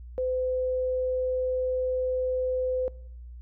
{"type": "tone", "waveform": "sine", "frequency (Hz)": 510, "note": "C5", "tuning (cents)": -44, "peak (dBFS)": -25, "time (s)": [0.18, 2.88], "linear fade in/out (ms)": 0, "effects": ["noise-tail reverb RT60 0.7 s tail -22 dB re dry", "added 60 Hz sine -40 dBFS peak until 3.41 s"]}